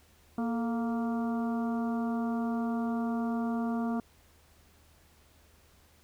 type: harmonic tone with a mistuned harmonic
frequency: 232.9 Hz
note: A#3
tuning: 1 cent flat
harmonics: 1 / 2 / 3 / 4 / 5 / 6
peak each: -29 / -41 / -39 / -45 / -44 / -48 dBFS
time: 0.38-4 s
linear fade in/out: 2 ms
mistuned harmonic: 2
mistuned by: -89 cents
effects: added 77 Hz sine -63 dBFS peak until 6.03 s + pink hiss -63 dBFS RMS until 6.03 s